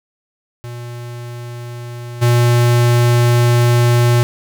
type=tone with level steps; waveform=square; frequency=120.1 Hz; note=B2; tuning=48 cents flat; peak=-27 / -10 dBFS; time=0.64-4.23 s; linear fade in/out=0 ms; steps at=2.21 s; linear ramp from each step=20 ms; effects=none